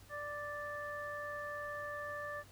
harmonic tone, 587.3 Hz, D5, in tune, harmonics 1 / 2 / 3, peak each -44 / -45 / -44 dBFS, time 0.09-2.44 s, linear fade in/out 50 ms, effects added 97 Hz sine -60 dBFS peak until 2.51 s + pink hiss -61 dBFS RMS until 2.51 s

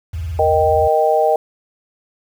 sine tone with vibrato, 82.41 Hz, E2, in tune, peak -21 dBFS, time 0.13-0.88 s, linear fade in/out 10 ms, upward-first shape square, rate 19 Hz, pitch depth 200 cents each way
sine chord, Eb major, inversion second, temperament equal, 466.2 / 622.3 / 784 Hz, Bb4 / Eb5 / G5, 0 / 0 / 0 cents, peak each -17 / -15 / -16 dBFS, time 0.39-1.36 s, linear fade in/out 2 ms
effects 7-bit

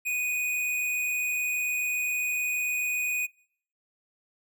square tone with amplitude modulation, 2481 Hz, D#7, 6 cents flat, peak -26 dBFS, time 0.05-3.27 s, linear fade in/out 20 ms, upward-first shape sine, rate 147 Hz, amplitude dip 30%, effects noise-tail reverb RT60 0.6 s tail -24 dB re dry

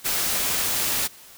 white noise, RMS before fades -24 dBFS, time 0.04-1.08 s, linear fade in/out 20 ms, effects white hiss -47 dBFS RMS until 1.37 s

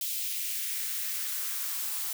blue noise with high-pass filter sweep, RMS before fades -33 dBFS, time 0.01-2.13 s, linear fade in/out 2 ms, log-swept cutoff 3100 to 780 Hz, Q 1.6, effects none

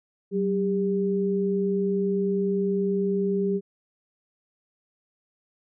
sine tone pair together, 190 / 399.6 Hz, F#3 / G4, +46 / +33 cents, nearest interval octave + minor second, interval 1287 cents, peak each -25 / -24 dBFS, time 0.31-3.61 s, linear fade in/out 50 ms, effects none

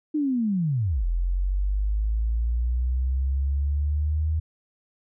sine linear two-way sweep, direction down then up, 311.3 to 41.99 to 79.3 Hz, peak -21 dBFS, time 0.14-4.4 s, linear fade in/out 10 ms, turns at 1.05 s, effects none

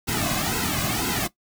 pink noise with flanger, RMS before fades -25 dBFS, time 0.07-1.28 s, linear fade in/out 20 ms, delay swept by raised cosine 1.7 to 2.21 ms, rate 2 Hz, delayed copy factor -0.95, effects noise-tail reverb RT60 0.1 s tail -17 dB re dry

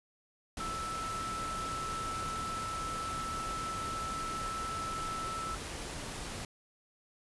sine tone in noise, 1318.5 Hz, E6, in tune, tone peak -36 dBFS, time 0.6-5.55 s, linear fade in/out 2 ms, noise pink, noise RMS -41 dBFS, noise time 0.57-6.45 s, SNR +2 dB, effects resampled to 24000 Hz

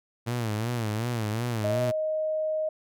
sawtooth tone with vibrato, 113.5 Hz, A#2, 46 cents flat, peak -23 dBFS, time 0.26-1.92 s, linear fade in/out 20 ms, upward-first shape sine, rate 2.7 Hz, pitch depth 130 cents each way
sine tone, 624 Hz, D#5, 5 cents sharp, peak -25 dBFS, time 1.64-2.69 s, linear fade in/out 5 ms
effects none

